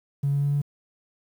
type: tone with pitch steps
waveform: triangle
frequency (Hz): 140.6 / 141.66 / 142.73 / 143.8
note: C#3 / C#3 / D3 / D3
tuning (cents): +25 / +38 / -49 / -36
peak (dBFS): -17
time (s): 0.23-0.618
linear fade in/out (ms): 10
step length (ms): 97
effects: tanh soft clip ceiling -18 dBFS + 9-bit